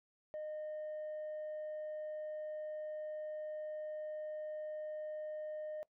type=tone; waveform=sine; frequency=613 Hz; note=D#5; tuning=26 cents flat; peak=-38 dBFS; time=0.34-5.83 s; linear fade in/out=0 ms; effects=noise-tail reverb RT60 0.1 s tail -22 dB re dry + tanh soft clip ceiling -39 dBFS